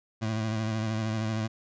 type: tone with vibrato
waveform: 25% pulse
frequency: 110 Hz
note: A2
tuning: in tune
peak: -24 dBFS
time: 0.21-1.48 s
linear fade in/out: 20 ms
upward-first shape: sine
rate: 13 Hz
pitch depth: 40 cents each way
effects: resampled to 16000 Hz